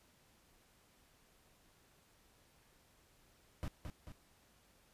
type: noise with echo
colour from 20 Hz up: brown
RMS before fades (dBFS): -40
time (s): 3.63-3.68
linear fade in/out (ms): 0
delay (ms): 220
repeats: 2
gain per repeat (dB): -5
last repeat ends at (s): 4.12
effects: pink hiss -69 dBFS RMS until 4.93 s + resampled to 32000 Hz